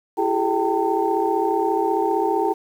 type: tone cluster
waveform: sine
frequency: 336.3 / 392.4 / 427.4 / 780 / 904 Hz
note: E4 / G4 / G#4 / G5 / A5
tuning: +35 / +2 / +50 / -9 / +47 cents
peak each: -24 dBFS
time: 0.17-2.54 s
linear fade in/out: 20 ms
effects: tanh soft clip ceiling -6 dBFS + 8-bit